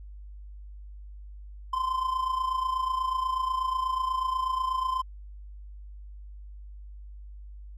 triangle tone with amplitude modulation, 1035 Hz, C6, 19 cents flat, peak -21 dBFS, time 1.73-5.02 s, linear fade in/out 5 ms, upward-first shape sine, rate 28.2 Hz, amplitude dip 65%, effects added 50 Hz sine -41 dBFS peak until 7.77 s

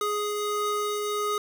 square tone pair together, 416.5 / 1248 Hz, G#4 / D#6, +5 / +5 cents, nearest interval octave + perfect fifth, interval 1900 cents, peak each -29 / -30 dBFS, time 0.01-1.38 s, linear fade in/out 2 ms, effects none

